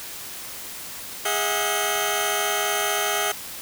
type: tone cluster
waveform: 15% pulse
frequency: 410.3 / 643 / 727 / 3145 Hz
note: G#4 / E5 / F#5 / G7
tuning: -21 / -43 / -31 / +5 cents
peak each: -21 dBFS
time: 1.25-3.32 s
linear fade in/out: 5 ms
effects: white hiss -36 dBFS RMS until 3.61 s